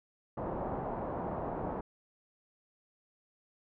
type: low-pass noise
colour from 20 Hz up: white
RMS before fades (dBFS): -37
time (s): 0.37-1.81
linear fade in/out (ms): 5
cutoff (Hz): 880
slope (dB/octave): 24
effects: none